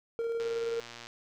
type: tone with tremolo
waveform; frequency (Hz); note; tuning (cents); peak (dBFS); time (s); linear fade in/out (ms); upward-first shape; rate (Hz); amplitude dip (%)
triangle; 461.8; A#4; -16; -27; 0.19-0.8; 0; square; 19; 25
type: click train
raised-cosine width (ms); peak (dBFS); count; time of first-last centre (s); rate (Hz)
0.2; -27; 80; 0.4-1.069; 118
effects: none